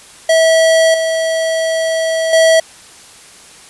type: tone with level steps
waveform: square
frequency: 649 Hz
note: E5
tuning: 27 cents flat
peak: -8 / -14 / -7 dBFS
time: 0.29-2.6 s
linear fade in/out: 5 ms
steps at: 0.94 / 2.33 s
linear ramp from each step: 2 ms
effects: white hiss -39 dBFS RMS until 3.69 s + resampled to 24000 Hz